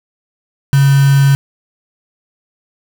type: tone with quantisation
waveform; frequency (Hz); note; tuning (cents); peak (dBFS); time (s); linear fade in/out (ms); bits
sine; 138.59; C#3; 0; -6; 0.73-1.35; 0; 3
effects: none